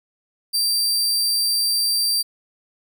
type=tone; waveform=sawtooth; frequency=4696 Hz; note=D8; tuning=1 cent flat; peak=-15 dBFS; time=0.53-2.23 s; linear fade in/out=20 ms; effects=none